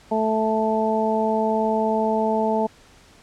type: harmonic tone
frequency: 219.3 Hz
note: A3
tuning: 6 cents flat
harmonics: 1 / 2 / 3 / 4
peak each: -24 / -24 / -24 / -24 dBFS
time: 0.11-2.67 s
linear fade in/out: 10 ms
effects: pink hiss -51 dBFS RMS until 3.22 s + low-pass 8000 Hz 12 dB/octave